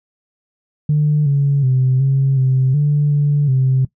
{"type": "tone with pitch steps", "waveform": "sine", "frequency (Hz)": [149.6, 140.9, 129.6, 135.8, 131, 146.7, 145.4, 131.4], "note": ["D3", "C#3", "C3", "C#3", "C3", "D3", "D3", "C3"], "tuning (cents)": [32, 29, -16, -35, 2, -2, -17, 8], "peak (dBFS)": -10, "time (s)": [0.89, 3.85], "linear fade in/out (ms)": 5, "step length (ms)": 370, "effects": ["noise-tail reverb RT60 0.1 s tail -19 dB re dry", "tanh soft clip ceiling -7 dBFS"]}